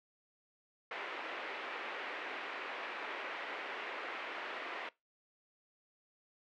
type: band-pass noise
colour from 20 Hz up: white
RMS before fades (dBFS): -43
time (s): 0.91-4.89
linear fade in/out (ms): 2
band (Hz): 330 to 2500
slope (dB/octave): 24
effects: noise-tail reverb RT60 0.2 s tail -21 dB re dry